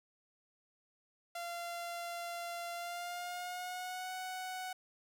sawtooth tone with pitch glide, 689 to 742.7 Hz, F5 to F#5, -24 to +6 cents, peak -36 dBFS, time 1.35-4.73 s, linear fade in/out 5 ms, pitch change +130 cents, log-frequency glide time 2.73-4.12 s, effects none

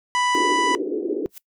harmonic tone, 989 Hz, B5, 2 cents sharp, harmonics 1 / 2 / 3 / 4 / 5 / 6 / 7 / 8 / 9 / 10, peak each -20 / -25 / -29 / -42 / -38 / -36 / -38 / -46 / -41 / -46 dBFS, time 0.15-0.75 s, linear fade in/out 0 ms
white band-pass noise, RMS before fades -25 dBFS, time 0.35-1.26 s, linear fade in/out 0 ms, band 290 to 430 Hz, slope 48 dB/octave
blue noise with exponential growth, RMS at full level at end -34 dBFS, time 1.29-1.38 s, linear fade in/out 2 ms, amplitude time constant 19 ms
effects noise-tail reverb RT60 0.1 s tail -21 dB re dry

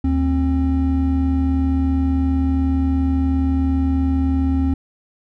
triangle tone pair together, 75.99 / 266.9 Hz, D#2 / C4, -40 / +35 cents, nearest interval octave + minor seventh, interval 2175 cents, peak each -16 dBFS, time 0.04-4.74 s, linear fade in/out 5 ms, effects none

